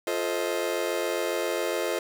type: chord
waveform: 40% pulse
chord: F dominant seventh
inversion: none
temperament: just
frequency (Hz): 349.2 / 436.5 / 523.8 / 628.6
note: F4 / A4 / C5 / Eb5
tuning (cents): 0 / -14 / +2 / +18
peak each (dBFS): -31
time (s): 0.07-1.99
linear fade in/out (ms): 2
effects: 9-bit

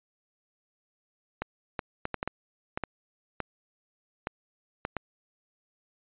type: clicks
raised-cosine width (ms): 0.5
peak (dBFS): -15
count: 12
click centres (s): 1.42 / 1.792 / 2.054 / 2.143 / 2.229 / 2.276 / 2.775 / 2.837 / 3.403 / 4.271 / 4.851 / 4.967
effects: resampled to 8000 Hz

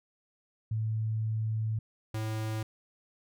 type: tone pair in turn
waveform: sine / square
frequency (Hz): 110 / 109.49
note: A2 / A2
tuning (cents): 0 / -8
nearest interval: unison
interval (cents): 8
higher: first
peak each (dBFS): -28 / -32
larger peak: first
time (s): 0.71-1.79 / 2.14-2.63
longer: first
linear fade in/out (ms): 5
effects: none

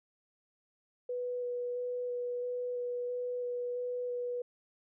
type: tone with vibrato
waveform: sine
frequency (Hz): 491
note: B4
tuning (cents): -10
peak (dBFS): -33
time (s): 1.09-4.42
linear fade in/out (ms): 5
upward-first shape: square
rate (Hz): 1.5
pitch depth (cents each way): 8
effects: none

